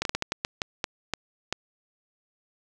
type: slowing click train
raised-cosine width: 0.2 ms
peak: -9 dBFS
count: 11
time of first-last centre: 0.02-1.526 s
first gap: 32 ms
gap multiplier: 1.32
effects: none